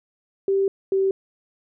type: tone pair in turn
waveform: sine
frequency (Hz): 390.7 / 386.2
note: G4 / G4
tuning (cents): -6 / -26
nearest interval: unison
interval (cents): 20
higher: first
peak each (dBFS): -17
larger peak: neither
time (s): 0.48-0.68 / 0.92-1.11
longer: first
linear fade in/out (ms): 2
effects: none